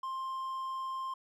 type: tone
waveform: triangle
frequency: 1054 Hz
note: C6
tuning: 12 cents sharp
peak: -33 dBFS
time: 0.03-1.14 s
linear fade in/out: 5 ms
effects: none